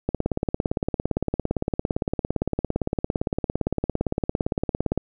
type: click train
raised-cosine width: 2 ms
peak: -9 dBFS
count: 87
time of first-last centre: 0.09-4.976 s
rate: 17.6 Hz
effects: none